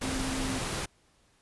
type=tone in noise; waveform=sine; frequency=263 Hz; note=C4; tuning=9 cents sharp; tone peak=-33 dBFS; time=0.03-0.59 s; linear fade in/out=10 ms; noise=pink; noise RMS=-33 dBFS; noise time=0.01-0.86 s; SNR=-3 dB; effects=pink hiss -66 dBFS RMS until 1.41 s + resampled to 24000 Hz